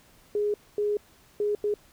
sine tone bursts at uneven times, 415.3 Hz, G#4, in tune, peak -23 dBFS, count 4, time 0.35-0.54 / 0.78-0.97 / 1.4-1.55 / 1.64-1.74 s, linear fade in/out 2 ms, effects pink hiss -58 dBFS RMS until 1.92 s

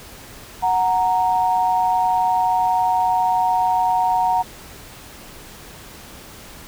sine tone pair together, 738.1 / 930 Hz, F#5 / A#5, -4 / -4 cents, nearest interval major third, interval 400 cents, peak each -18 dBFS, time 0.62-4.43 s, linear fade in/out 20 ms, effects pink hiss -40 dBFS RMS until 6.67 s

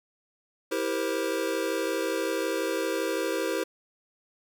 square chord, C dominant seventh, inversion first, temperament just, 327 / 392.4 / 470.9 / 523.3 Hz, E4 / G4 / Bb4 / C5, -14 / +2 / +18 / 0 cents, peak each -33 dBFS, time 0.71-3.64 s, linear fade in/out 10 ms, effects none

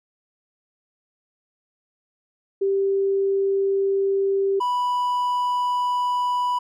sine / triangle tone pair in turn, 392 / 985.7 Hz, G4 / B5, 0 / -4 cents, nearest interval octave + major third, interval 1596 cents, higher second, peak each -18 dBFS, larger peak neither, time 2.61-4.6 / 4.6-6.59 s, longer neither, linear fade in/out 10 ms, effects none

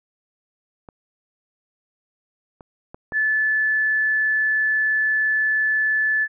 clicks, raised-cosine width 1 ms, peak -26 / -27 / -23 / -19 dBFS, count 4, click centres 0.888 / 2.608 / 2.945 / 3.122 s
sine tone, 1737 Hz, A6, 23 cents flat, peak -17 dBFS, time 3.12-6.28 s, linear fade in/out 50 ms
effects none

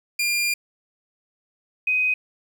sawtooth / sine tone pair in turn, 2400 / 2509 Hz, D7 / D#7, +37 / +14 cents, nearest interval minor second, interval 77 cents, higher second, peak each -17 / -18 dBFS, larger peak first, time 0.19-0.54 / 1.87-2.14 s, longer first, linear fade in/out 5 ms, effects 9-bit

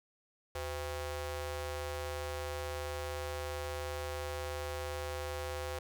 sawtooth ring-modulated tone, 293.7 Hz, D4, in tune, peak -30 dBFS, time 0.55-5.79 s, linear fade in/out 5 ms, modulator 216 Hz, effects none

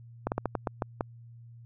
slowing click train, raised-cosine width 1 ms, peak -14 dBFS, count 8, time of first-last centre 0.27-1.009 s, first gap 49 ms, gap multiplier 1.25, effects added 117 Hz sine -47 dBFS peak until 1.65 s

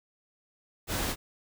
pink noise, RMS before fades -31 dBFS, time 0.87-1.16 s, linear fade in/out 50 ms, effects none

